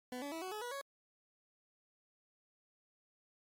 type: tone with pitch steps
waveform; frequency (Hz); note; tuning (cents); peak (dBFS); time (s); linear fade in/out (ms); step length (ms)
20% pulse; 250 / 285.5 / 326.1 / 372.4 / 425.3 / 485.8 / 554.8; B3 / D4 / E4 / F#4 / G#4 / B4 / C#5; +21 / -49 / -19 / +11 / +41 / -29 / +1; -36; 0.12-0.813; 2; 99
effects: MP3 64 kbps